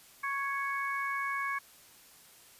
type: harmonic tone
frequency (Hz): 554.4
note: C#5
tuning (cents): 0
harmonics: 2 / 3 / 4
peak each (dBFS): -34 / -36 / -37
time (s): 0.23-1.59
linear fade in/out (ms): 10
effects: white hiss -57 dBFS RMS until 2.59 s + resampled to 32000 Hz